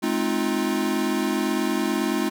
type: chord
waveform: square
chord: F minor seventh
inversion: first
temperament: equal with one note detuned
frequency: 212.6 / 261.6 / 311.1 / 349.2 Hz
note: Ab3 / C4 / Eb4 / F4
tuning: +41 / 0 / 0 / 0 cents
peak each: -28 dBFS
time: 0.02-2.3 s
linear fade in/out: 20 ms
effects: none